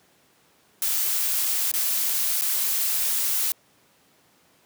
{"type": "noise with dropouts", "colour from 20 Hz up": "blue", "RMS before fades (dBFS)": -24, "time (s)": [0.82, 3.52], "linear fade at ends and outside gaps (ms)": 1, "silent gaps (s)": [[1.716, 1.738], [2.412, 2.419]], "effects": ["pink hiss -60 dBFS RMS until 4.65 s", "high-pass 150 Hz 12 dB/octave"]}